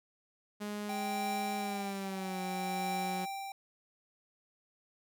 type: tone with pitch glide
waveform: sawtooth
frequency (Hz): 207.7 to 183.97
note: G#3 to F#3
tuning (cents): 0 to -10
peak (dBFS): -33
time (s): 0.6-3.26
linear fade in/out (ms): 20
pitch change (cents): -210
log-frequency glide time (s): 1.57-2.41
type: tone with tremolo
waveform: square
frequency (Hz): 784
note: G5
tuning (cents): 0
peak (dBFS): -34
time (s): 0.89-3.52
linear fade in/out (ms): 2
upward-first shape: triangle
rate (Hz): 0.61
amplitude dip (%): 80
effects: none